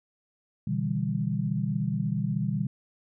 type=chord; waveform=sine; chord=E minor seventh; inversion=second; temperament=just; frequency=123.61 / 148.33 / 164.81 / 197.78 Hz; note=B2 / D3 / E3 / G3; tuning=+2 / +18 / 0 / +16 cents; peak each=-31 / -31 / -32 / -30 dBFS; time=0.67-2.67 s; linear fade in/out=5 ms; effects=none